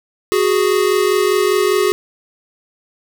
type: tone pair together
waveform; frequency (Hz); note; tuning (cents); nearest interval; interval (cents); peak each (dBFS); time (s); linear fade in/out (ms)
square; 370 / 415; F#4 / G#4; 0 / -1; major second; 199; -16; 0.32-1.92; 0
effects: none